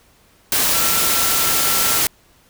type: tone in noise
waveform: sine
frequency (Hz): 1351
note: E6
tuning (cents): +42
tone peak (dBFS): -27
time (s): 0.73-1.99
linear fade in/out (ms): 2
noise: white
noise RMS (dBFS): -17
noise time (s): 0.52-2.07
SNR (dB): -13
effects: pink hiss -54 dBFS RMS until 2.49 s